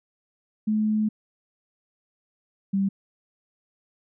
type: tone pair in turn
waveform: sine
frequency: 214.7 / 195.75 Hz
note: A3 / G3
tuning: -42 / -2 cents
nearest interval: major second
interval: 160 cents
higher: first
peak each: -20 dBFS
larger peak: neither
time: 0.67-1.09 / 2.73-2.89 s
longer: first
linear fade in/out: 10 ms
effects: none